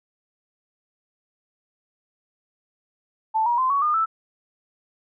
sine tone with pitch steps, 880 / 954.1 / 1034.5 / 1121.6 / 1216.1 / 1318.5 Hz, A5 / A#5 / C6 / C#6 / D#6 / E6, 0 / +40 / -20 / +20 / -40 / 0 cents, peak -18 dBFS, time 3.34-4.06 s, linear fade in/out 20 ms, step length 120 ms, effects none

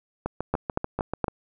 two click trains, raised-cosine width 1 ms, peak -9 / -13 dBFS, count 4 / 8, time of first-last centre 0.54-1.243 / 0.26-1.282 s, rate 4.27 / 6.85 Hz, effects none

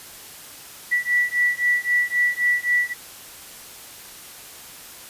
sine beating tone pair, 1954 / 1957.8 Hz, B6 / B6, -19 / -16 cents, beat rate 3.8 Hz, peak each -21 dBFS, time 0.91-2.94 s, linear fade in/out 20 ms, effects white hiss -41 dBFS RMS until 5.09 s + resampled to 32000 Hz

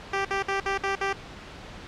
10% pulse tone bursts, 392 Hz, G4, in tune, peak -16 dBFS, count 6, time 0.13-1.13 s, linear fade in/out 5 ms, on 120 ms, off 56 ms, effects pink hiss -42 dBFS RMS until 1.87 s + low-pass 4000 Hz 12 dB/octave

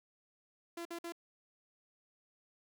sawtooth tone bursts, 340 Hz, F4, 46 cents flat, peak -37 dBFS, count 3, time 0.77-1.123 s, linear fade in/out 5 ms, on 83 ms, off 52 ms, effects 11-bit

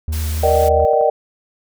triangle tone, 77.78 Hz, D#2, in tune, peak -16 dBFS, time 0.08-0.85 s, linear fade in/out 0 ms
white noise, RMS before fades -31 dBFS, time 0.12-0.69 s, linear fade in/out 10 ms
sine chord, Eb major seventh, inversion second, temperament equal with one note detuned, 466.2 / 587.3 / 622.3 / 770.1 Hz, Bb4 / D5 / Eb5 / G5, 0 / 0 / 0 / -31 cents, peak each -17 dBFS, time 0.43-1.1 s, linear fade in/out 5 ms
clicks, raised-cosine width 1 ms, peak -23 dBFS, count 6, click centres 0.476 / 0.555 / 0.627 / 0.801 / 0.934 / 1.012 s
effects none

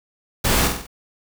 pink noise with echo, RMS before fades -19 dBFS, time 0.44-0.68 s, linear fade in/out 10 ms, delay 47 ms, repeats 4, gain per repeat -5 dB, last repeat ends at 0.868 s, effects none

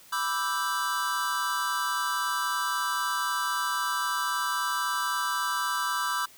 square chord, E minor seventh, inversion second, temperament equal, 987.8 / 1174.7 / 1318.5 / 1568 Hz, B5 / D6 / E6 / G6, 0 / 0 / 0 / 0 cents, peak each -33 dBFS, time 0.12-6.26 s, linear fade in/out 10 ms, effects white hiss -53 dBFS RMS until 6.37 s

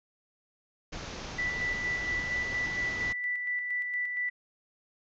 pink low-pass noise, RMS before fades -40 dBFS, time 0.92-3.13 s, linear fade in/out 10 ms, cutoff 6700 Hz, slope 96 dB/octave
sine tone with tremolo, 1973 Hz, B6, 2 cents flat, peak -28 dBFS, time 1.38-4.3 s, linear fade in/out 10 ms, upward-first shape square, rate 4.3 Hz, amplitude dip 35%
effects none

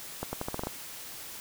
accelerating click train, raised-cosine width 1 ms, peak -18 dBFS, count 8, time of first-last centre 0.23-0.671 s, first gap 100 ms, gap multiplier 0.84, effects white hiss -43 dBFS RMS until 1.4 s

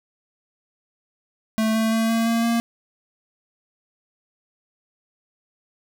square tone with pitch steps, 220 / 222.4 / 224.9 / 227.4 / 229.9 / 232.4 Hz, A3 / A3 / A3 / A#3 / A#3 / A#3, 0 / +19 / +38 / -43 / -24 / -5 cents, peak -19 dBFS, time 1.58-2.6 s, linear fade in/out 0 ms, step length 170 ms, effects none

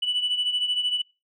sine beating tone pair, 2963 / 2976 Hz, F#7 / F#7, +2 / +9 cents, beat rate 13 Hz, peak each -22 / -28 dBFS, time 0.02-1.02 s, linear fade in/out 10 ms, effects noise-tail reverb RT60 0.3 s tail -25 dB re dry + tanh soft clip ceiling -18 dBFS

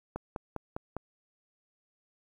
click train, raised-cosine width 1 ms, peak -21 dBFS, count 5, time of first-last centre 0.16-0.966 s, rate 4.96 Hz, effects 10-bit

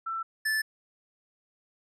sine / square tone pair in turn, 1336 / 1749.1 Hz, E6 / A6, +23 / -11 cents, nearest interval perfect fourth, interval 466 cents, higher second, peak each -30 / -26 dBFS, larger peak second, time 0.06-0.23 / 0.45-0.62 s, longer neither, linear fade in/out 10 ms, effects resampled to 32000 Hz

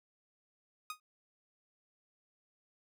sawtooth tone with exponential decay, 1244.5 Hz, D#6, in tune, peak -32 dBFS, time 0.9-1 s, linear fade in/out 2 ms, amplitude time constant 20 ms, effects none

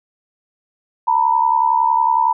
sine tone pair together, 906 / 976.9 Hz, A#5 / B5, -50 / -19 cents, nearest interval minor second, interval 131 cents, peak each -15 dBFS, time 1.07-2.33 s, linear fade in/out 10 ms, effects none

